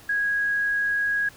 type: tone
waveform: sine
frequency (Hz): 1652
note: G#6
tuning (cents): -10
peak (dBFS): -21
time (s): 0.09-1.29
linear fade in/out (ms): 5
effects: pink hiss -49 dBFS RMS until 1.36 s